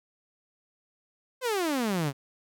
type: exponential sweep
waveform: sawtooth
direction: down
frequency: 531 to 131 Hz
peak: -22 dBFS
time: 1.41-2.13 s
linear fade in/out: 50 ms
effects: none